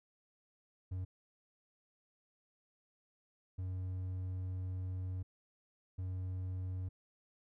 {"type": "tone bursts at uneven times", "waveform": "triangle", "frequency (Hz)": 92.5, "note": "F#2", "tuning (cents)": 0, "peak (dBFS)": -35, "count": 3, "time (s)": [[0.91, 1.05], [3.58, 5.23], [5.98, 6.89]], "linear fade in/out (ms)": 10, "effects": []}